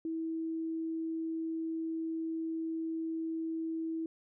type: tone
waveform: sine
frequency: 324.6 Hz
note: E4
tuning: 27 cents flat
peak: -33 dBFS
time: 0.05-4.06 s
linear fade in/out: 2 ms
effects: none